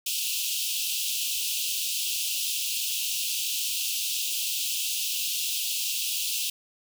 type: high-pass noise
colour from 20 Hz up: pink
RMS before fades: -29 dBFS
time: 0.06-6.5 s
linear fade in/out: 5 ms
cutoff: 2600 Hz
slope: 96 dB/octave
effects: none

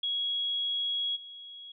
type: tone with level steps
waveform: sine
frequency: 3322 Hz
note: G#7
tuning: in tune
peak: -28 / -43 dBFS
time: 0.03-1.72 s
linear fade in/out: 5 ms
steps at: 1.15 s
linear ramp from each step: 20 ms
effects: none

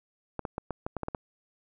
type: clicks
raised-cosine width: 1 ms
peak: -18 dBFS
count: 9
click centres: 0.393 / 0.452 / 0.581 / 0.707 / 0.865 / 0.967 / 1.033 / 1.084 / 1.148 s
effects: none

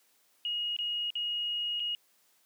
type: tone with dropouts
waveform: sine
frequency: 2880 Hz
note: F#7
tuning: 47 cents flat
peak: -30 dBFS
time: 0.45-1.95 s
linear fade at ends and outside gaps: 1 ms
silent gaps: 0.765-0.788 / 1.104-1.154 / 1.797-1.801 s
effects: white hiss -68 dBFS RMS until 2.45 s + high-pass 200 Hz 12 dB/octave

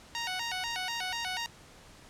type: tone with vibrato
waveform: 10% pulse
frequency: 830.6 Hz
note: G#5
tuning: in tune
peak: -24 dBFS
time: 0.15-1.46 s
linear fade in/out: 0 ms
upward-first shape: square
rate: 4.1 Hz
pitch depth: 200 cents each way
effects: pink hiss -54 dBFS RMS until 2.09 s + low-pass 9000 Hz 12 dB/octave

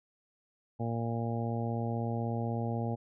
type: harmonic tone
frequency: 116.2 Hz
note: A#2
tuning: 5 cents flat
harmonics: 1 / 2 / 3 / 4 / 5 / 6 / 7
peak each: -33 / -36 / -43 / -41 / -43 / -43 / -42 dBFS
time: 0.79-2.96 s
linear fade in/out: 20 ms
effects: none

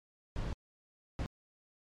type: noise bursts at uneven times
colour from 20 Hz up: brown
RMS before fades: -36 dBFS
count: 2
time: 0.36-0.53 / 1.19-1.26 s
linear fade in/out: 0 ms
effects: low-pass 6000 Hz 12 dB/octave + MP3 64 kbps

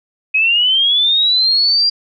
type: linear sweep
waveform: sine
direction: up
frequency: 2523 to 4800 Hz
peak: -10 dBFS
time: 0.34-1.9 s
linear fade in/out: 10 ms
effects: none

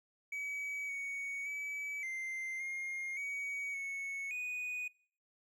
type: tone with pitch steps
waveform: triangle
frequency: 2275 / 2235 / 2290 / 2086 / 2129 / 2255 / 2207 / 2480 Hz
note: C#7 / C#7 / D7 / C7 / C7 / C#7 / C#7 / D#7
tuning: +44 / +14 / -44 / -6 / +30 / +29 / -8 / -6 cents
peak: -36 dBFS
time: 0.32-4.88 s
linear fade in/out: 5 ms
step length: 570 ms
effects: noise-tail reverb RT60 0.5 s tail -23 dB re dry

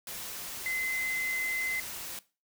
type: tone in noise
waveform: sine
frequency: 2052 Hz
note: C7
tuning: 34 cents flat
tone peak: -29 dBFS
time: 0.66-1.8 s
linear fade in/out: 2 ms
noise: white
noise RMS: -40 dBFS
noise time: 0.07-2.19 s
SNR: +8 dB
effects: noise-tail reverb RT60 0.3 s tail -18 dB re dry

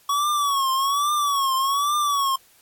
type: tone with vibrato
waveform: square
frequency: 1123 Hz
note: C#6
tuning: 22 cents sharp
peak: -20 dBFS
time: 0.09-2.36 s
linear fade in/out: 5 ms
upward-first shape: triangle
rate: 1.2 Hz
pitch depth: 120 cents each way
effects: white hiss -56 dBFS RMS until 2.61 s + AAC 64 kbps

